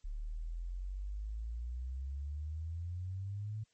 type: exponential sweep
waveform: sine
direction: up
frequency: 35.86 to 110 Hz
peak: -37 dBFS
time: 0.04-3.64 s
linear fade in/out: 10 ms
effects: white hiss -75 dBFS RMS until 3.73 s + MP3 32 kbps